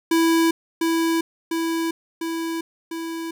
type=tone with echo; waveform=square; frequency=329.6 Hz; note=E4; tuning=in tune; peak=-16 dBFS; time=0.11-0.51 s; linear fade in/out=5 ms; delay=700 ms; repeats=4; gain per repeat=-3 dB; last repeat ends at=3.31 s; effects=none